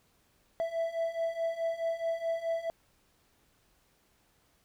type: beating tone pair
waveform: triangle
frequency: 659.3 / 664 Hz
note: E5 / E5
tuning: 0 / +12 cents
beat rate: 4.7 Hz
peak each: -33 / -30 dBFS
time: 0.6-2.7 s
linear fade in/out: 0 ms
effects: pink hiss -69 dBFS RMS until 4.64 s

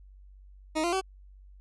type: tone with pitch steps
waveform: 20% pulse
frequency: 312.9 / 345.2 / 380.8 Hz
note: D#4 / F4 / F#4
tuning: +10 / -20 / +50 cents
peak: -21 dBFS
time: 0.75-1.014 s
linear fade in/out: 20 ms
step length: 88 ms
effects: added 48 Hz sine -49 dBFS peak until 1.6 s + resampled to 24000 Hz

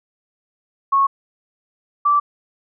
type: tone pair in turn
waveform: sine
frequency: 1099 / 1164.3 Hz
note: C#6 / D6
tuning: -15 / -15 cents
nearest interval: minor second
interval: 100 cents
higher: second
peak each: -12 dBFS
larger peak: neither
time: 0.92-1.07 / 2.05-2.2 s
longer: neither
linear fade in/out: 10 ms
effects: none

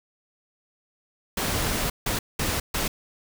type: noise bursts at uneven times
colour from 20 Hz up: pink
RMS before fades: -26 dBFS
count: 4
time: 1.37-1.9 / 2.06-2.19 / 2.39-2.6 / 2.74-2.88 s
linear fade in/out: 5 ms
effects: none

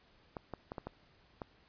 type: clicks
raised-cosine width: 1 ms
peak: -26 dBFS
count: 6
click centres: 0.368 / 0.537 / 0.719 / 0.782 / 0.87 / 1.418 s
effects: pink hiss -66 dBFS RMS until 1.68 s + resampled to 11025 Hz

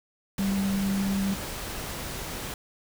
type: tone in noise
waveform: sine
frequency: 196 Hz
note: G3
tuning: in tune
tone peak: -24 dBFS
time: 0.39-1.34 s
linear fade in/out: 2 ms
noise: pink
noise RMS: -35 dBFS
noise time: 0.38-2.54 s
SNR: +8 dB
effects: none

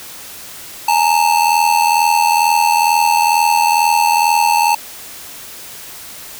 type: ring-modulated tone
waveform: square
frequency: 883 Hz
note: A5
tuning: 6 cents sharp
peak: -8 dBFS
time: 0.88-4.75 s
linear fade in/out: 5 ms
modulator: 41.1 Hz
effects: white hiss -33 dBFS RMS until 6.39 s

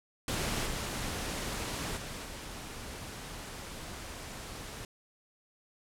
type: noise with level steps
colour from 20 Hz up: pink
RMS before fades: -33 / -36 / -41 / -43 dBFS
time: 0.28-4.85 s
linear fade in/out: 2 ms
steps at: 0.65 / 1.96 / 2.24 s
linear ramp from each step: 20 ms
effects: low-pass 11000 Hz 12 dB/octave

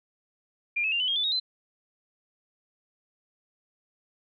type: tone with pitch steps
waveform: sine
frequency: 2400 / 2587 / 2789 / 3006 / 3241 / 3494 / 3766 / 4060 Hz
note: D7 / E7 / F7 / F#7 / G#7 / A7 / A#7 / B7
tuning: +37 / -33 / -3 / +27 / -43 / -13 / +17 / +47 cents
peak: -24 dBFS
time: 0.76-1.4 s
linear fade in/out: 10 ms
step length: 80 ms
effects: none

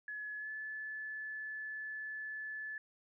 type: tone with pitch glide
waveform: sine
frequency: 1701 to 1731.7 Hz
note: G#6 to A6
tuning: +41 to -28 cents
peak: -40 dBFS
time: 0.08-2.78 s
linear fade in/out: 2 ms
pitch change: +31 cents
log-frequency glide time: 0.38-0.49 s
effects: none

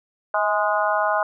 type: harmonic tone with a mistuned harmonic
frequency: 207.4 Hz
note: G#3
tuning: 2 cents flat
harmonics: 3 / 4 / 5 / 6 / 7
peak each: -23 / -24 / -25 / -26 / -26 dBFS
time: 0.34-1.23 s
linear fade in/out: 2 ms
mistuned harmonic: 3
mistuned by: +41 cents
effects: none

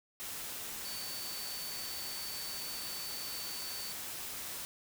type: tone in noise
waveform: sine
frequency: 4518 Hz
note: C#8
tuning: 32 cents sharp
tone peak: -43 dBFS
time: 0.85-3.92 s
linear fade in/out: 0 ms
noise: white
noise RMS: -42 dBFS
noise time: 0.2-4.65 s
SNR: -4 dB
effects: none

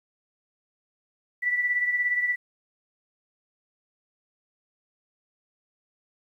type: beating tone pair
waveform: sine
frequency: 1964 / 1981 Hz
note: B6 / B6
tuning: -10 / +5 cents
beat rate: 17 Hz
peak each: -23 / -31 dBFS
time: 1.42-2.36 s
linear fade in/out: 20 ms
effects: 10-bit

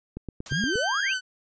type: click train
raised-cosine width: 3 ms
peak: -21 dBFS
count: 6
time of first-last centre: 0.17-0.756 s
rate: 8.53 Hz
type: noise with exponential decay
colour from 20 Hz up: white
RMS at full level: -36 dBFS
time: 0.46-0.63 s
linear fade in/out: 2 ms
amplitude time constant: 36 ms
type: tone with vibrato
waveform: sawtooth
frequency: 1568 Hz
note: G6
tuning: in tune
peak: -22 dBFS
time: 0.49-1.21 s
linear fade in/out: 50 ms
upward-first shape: triangle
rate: 2.5 Hz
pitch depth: 78 cents each way
type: exponential sweep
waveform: sine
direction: up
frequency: 123.47 to 3032 Hz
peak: -26 dBFS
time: 0.51-1.14 s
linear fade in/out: 5 ms
effects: resampled to 16000 Hz

